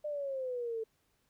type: exponential sweep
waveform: sine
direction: down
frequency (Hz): 605 to 440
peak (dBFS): -34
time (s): 0.04-0.84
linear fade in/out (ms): 10
effects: pink hiss -75 dBFS RMS until 1.29 s